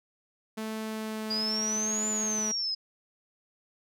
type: tone with pitch glide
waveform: sawtooth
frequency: 219.1 to 215 Hz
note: A3 to A3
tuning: -7 to -40 cents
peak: -29 dBFS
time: 0.57-2.52 s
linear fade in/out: 10 ms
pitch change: -33 cents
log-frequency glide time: 0.81-1.96 s
type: exponential two-way sweep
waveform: sine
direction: up then down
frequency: 4805 to 7110 to 5030 Hz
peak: -28 dBFS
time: 1.3-2.75 s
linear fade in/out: 10 ms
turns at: 2.08 s
effects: none